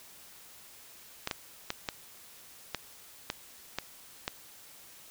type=clicks; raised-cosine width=0.2 ms; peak=-14 dBFS; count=8; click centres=1.274 / 1.312 / 1.704 / 1.888 / 2.747 / 3.301 / 3.786 / 4.279 s; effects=white hiss -53 dBFS RMS until 5.1 s